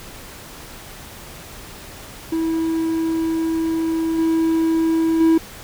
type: tone with level steps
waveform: triangle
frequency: 325.4 Hz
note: E4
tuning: 22 cents flat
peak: -16 / -13 / -9 dBFS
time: 2.32-5.38 s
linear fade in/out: 5 ms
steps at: 4.18 / 5.2 s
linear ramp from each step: 10 ms
effects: pink hiss -38 dBFS RMS until 5.63 s